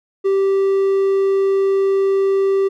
triangle tone, 390 Hz, G4, 9 cents flat, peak -11 dBFS, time 0.24-2.69 s, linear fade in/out 20 ms, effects none

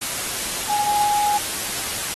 sine tone in noise, 830.6 Hz, G#5, in tune, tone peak -17 dBFS, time 0.69-1.38 s, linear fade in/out 10 ms, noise white, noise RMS -26 dBFS, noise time 0.01-2.14 s, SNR +6 dB, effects AAC 32 kbps

